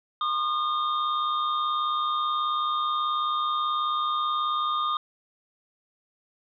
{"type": "tone pair together", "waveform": "square", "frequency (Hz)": [1079, 1217.5], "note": ["C#6", "D#6"], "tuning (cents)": [-47, -38], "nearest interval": "major second", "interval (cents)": 209, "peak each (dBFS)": [-35, -25], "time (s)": [0.21, 4.97], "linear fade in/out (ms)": 2, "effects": ["resampled to 11025 Hz", "10-bit"]}